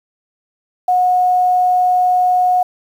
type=tone; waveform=sine; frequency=728 Hz; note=F#5; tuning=28 cents flat; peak=-10 dBFS; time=0.88-2.63 s; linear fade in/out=5 ms; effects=7-bit